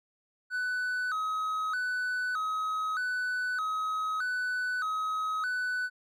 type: tone with vibrato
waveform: triangle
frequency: 1378 Hz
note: F6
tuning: 24 cents flat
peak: -27 dBFS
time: 0.5-5.9 s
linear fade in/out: 50 ms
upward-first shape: square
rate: 0.81 Hz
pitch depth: 140 cents each way
effects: none